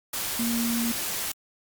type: tone in noise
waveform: sine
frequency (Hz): 233.6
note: A#3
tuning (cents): +4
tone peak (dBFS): -25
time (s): 0.39-0.92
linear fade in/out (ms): 5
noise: white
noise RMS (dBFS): -30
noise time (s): 0.13-1.32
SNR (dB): +2
effects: Opus 48 kbps